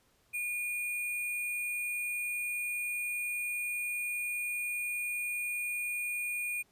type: tone with sample-and-hold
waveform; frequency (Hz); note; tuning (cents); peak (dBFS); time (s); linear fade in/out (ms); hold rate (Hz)
sine; 2440; D#7; -34; -32; 0.33-6.63; 20; 11025
effects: pink hiss -69 dBFS RMS until 6.71 s + resampled to 32000 Hz